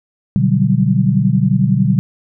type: chord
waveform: sine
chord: G major seventh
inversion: first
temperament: equal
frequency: 123.47 / 146.83 / 185 / 196 Hz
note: B2 / D3 / F#3 / G3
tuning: 0 / 0 / 0 / 0 cents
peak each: -16 dBFS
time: 0.36-1.99 s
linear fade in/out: 0 ms
effects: none